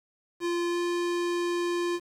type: tone with pitch glide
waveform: square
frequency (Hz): 346 to 348.2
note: F4 to F4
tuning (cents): -16 to -5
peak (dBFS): -27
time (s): 0.4-2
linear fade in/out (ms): 50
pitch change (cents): +11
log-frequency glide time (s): 0.7-0.78
effects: low-pass 8000 Hz 12 dB/octave + 9-bit